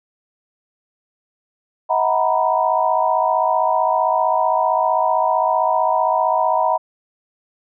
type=chord; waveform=sine; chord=B major seventh; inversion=first; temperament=equal with one note detuned; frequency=638.6 / 740 / 932.3 / 987.8 Hz; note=D#5 / F#5 / A#5 / B5; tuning=+45 / 0 / 0 / 0 cents; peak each=-20 dBFS; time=1.89-6.78 s; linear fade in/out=20 ms; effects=none